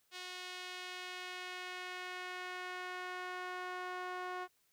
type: tone with band-pass filter sweep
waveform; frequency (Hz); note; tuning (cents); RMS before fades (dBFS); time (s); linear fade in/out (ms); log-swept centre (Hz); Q
sawtooth; 364.1; F#4; -28; -44; 0.11-4.48; 50; 3600 to 1100; 1.1
effects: white hiss -75 dBFS RMS until 4.72 s